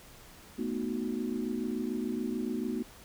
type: chord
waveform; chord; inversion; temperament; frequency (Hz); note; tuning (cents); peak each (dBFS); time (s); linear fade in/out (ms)
sine; B dominant seventh; third; equal; 220 / 246.9 / 311.1 / 370; A3 / B3 / D#4 / F#4; 0 / 0 / 0 / 0; -36 / -34 / -38 / -38; 0.58-2.83; 10
effects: pink hiss -53 dBFS RMS until 3.04 s